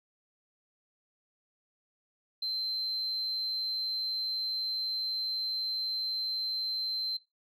sine tone, 4104 Hz, C8, 34 cents flat, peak -30 dBFS, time 2.42-7.17 s, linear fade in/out 5 ms, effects noise-tail reverb RT60 0.2 s tail -18 dB re dry + tanh soft clip ceiling -27 dBFS

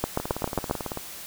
two click trains, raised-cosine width 1 ms, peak -9 / -16 dBFS, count 6 / 15, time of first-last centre 0.04-0.711 / 0.2-0.973 s, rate 7.45 / 18.1 Hz, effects white hiss -40 dBFS RMS until 1.26 s

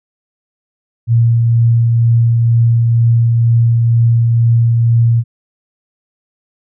sine tone with tremolo, 116.54 Hz, A#2, in tune, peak -6 dBFS, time 1.07-5.24 s, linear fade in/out 50 ms, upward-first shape triangle, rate 2.1 Hz, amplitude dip 25%, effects none

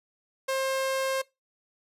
sawtooth tone, 532 Hz, C5, 29 cents sharp, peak -22 dBFS, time 0.48-1.22 s, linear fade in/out 10 ms, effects noise-tail reverb RT60 0.2 s tail -21 dB re dry + resampled to 32000 Hz

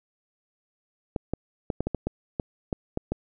clicks, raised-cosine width 2 ms, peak -13 dBFS, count 11, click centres 1.162 / 1.336 / 1.702 / 1.806 / 1.87 / 1.947 / 2.07 / 2.398 / 2.728 / 2.974 / 3.12 s, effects none

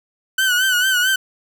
30% pulse tone with vibrato, 1500 Hz, F#6, 23 cents sharp, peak -12 dBFS, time 0.38-1.16 s, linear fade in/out 5 ms, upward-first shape sine, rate 4.5 Hz, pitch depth 69 cents each way, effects none

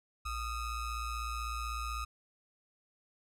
square ring-modulated tone, 647 Hz, E5, 32 cents flat, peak -33 dBFS, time 0.25-2.05 s, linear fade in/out 10 ms, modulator 589 Hz, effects low-pass 12000 Hz 12 dB/octave

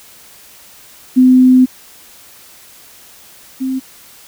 sine tone pair in turn, 255.5 / 261.9 Hz, C4 / C4, -41 / +2 cents, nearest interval unison, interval 43 cents, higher second, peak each -4 / -15 dBFS, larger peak first, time 1.16-1.66 / 3.6-3.8 s, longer first, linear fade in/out 20 ms, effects white hiss -41 dBFS RMS until 4.27 s

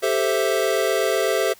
square chord, A minor seventh, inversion third, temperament equal, 392 / 440 / 523.3 / 659.3 Hz, G4 / A4 / C5 / E5, 0 / 0 / 0 / 0 cents, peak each -25 dBFS, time 0.02-1.54 s, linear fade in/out 20 ms, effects white hiss -50 dBFS RMS until 1.59 s

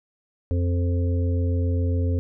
harmonic tone, 87.31 Hz, F2, in tune, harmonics 1 / 3 / 5 / 6, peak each -20 / -30 / -34 / -36 dBFS, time 0.51-2.19 s, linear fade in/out 0 ms, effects none

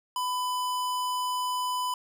square tone, 1000 Hz, B5, 21 cents sharp, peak -28 dBFS, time 0.16-1.94 s, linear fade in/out 2 ms, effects none

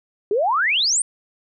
sine exponential sweep, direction up, 384.9 to 9380 Hz, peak -16 dBFS, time 0.31-1.02 s, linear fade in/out 2 ms, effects none

